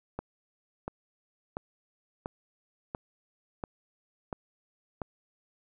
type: click train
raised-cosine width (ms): 1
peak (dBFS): -20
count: 8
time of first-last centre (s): 0.19-5.018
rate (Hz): 1.45
effects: none